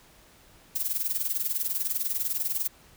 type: noise with tremolo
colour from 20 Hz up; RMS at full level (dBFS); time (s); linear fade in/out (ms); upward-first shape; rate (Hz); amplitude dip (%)
violet; -26; 0.75-2.68; 10; sine; 20; 75
effects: pink hiss -56 dBFS RMS until 2.96 s